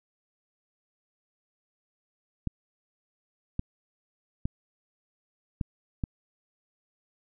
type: clicks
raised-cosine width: 5 ms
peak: -16 dBFS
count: 5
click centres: 2.473 / 3.594 / 4.455 / 5.612 / 6.038 s
effects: none